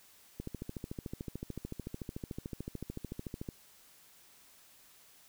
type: click train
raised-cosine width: 3 ms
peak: -26 dBFS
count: 43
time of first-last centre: 0.4-3.488 s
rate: 13.6 Hz
effects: white hiss -61 dBFS RMS until 5.28 s